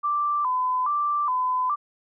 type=tone with vibrato; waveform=sine; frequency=1090 Hz; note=C#6; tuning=29 cents flat; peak=-21 dBFS; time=0.03-1.76 s; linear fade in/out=20 ms; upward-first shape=square; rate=1.2 Hz; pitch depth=130 cents each way; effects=none